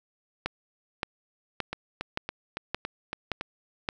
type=two click trains; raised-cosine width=0.3 ms; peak=-12 / -16 dBFS; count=7 / 7; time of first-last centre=0.46-3.889 / 1.73-3.411 s; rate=1.75 / 3.57 Hz; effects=none